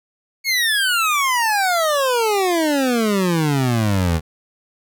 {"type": "exponential sweep", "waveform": "25% pulse", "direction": "down", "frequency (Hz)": [2217, 77.78], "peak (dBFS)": -12, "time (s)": [0.44, 4.21], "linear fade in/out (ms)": 50, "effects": []}